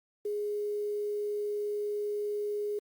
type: tone with quantisation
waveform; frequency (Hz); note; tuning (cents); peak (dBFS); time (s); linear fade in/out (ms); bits
sine; 415.3; G#4; 0; -30; 0.25-2.79; 5; 9
effects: Opus 48 kbps